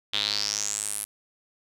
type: tone with band-pass filter sweep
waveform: sawtooth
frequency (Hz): 103.83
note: G#2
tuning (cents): 0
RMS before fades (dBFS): -29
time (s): 0.13-1.05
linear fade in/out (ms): 10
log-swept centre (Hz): 3400 to 11000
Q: 6.1
effects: none